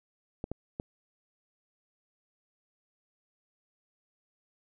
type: clicks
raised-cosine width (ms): 2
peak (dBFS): -21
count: 3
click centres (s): 0.441 / 0.516 / 0.799
effects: none